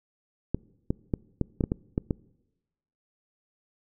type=clicks; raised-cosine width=3 ms; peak=-12 dBFS; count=9; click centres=0.546 / 0.905 / 1.138 / 1.413 / 1.608 / 1.639 / 1.719 / 1.979 / 2.108 s; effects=noise-tail reverb RT60 1.0 s tail -24 dB re dry